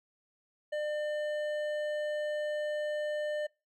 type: tone with hard clipping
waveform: triangle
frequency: 600 Hz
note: D5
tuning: 37 cents sharp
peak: -33 dBFS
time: 0.72-3.47 s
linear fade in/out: 10 ms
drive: 13 dB
effects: noise-tail reverb RT60 0.3 s tail -26 dB re dry